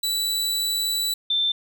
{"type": "tone pair in turn", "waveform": ["sawtooth", "sine"], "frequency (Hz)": [3951, 3559], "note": ["B7", "A7"], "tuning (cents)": [0, 19], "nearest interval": "major second", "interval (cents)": 181, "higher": "first", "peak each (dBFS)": -19, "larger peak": "neither", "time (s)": [[0.03, 1.14], [1.3, 1.52]], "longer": "first", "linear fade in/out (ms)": 5, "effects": []}